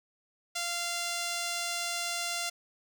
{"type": "tone", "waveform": "5% pulse", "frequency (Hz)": 692, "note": "F5", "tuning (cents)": -16, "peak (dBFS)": -20, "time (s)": [0.55, 2.5], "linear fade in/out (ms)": 10, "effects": []}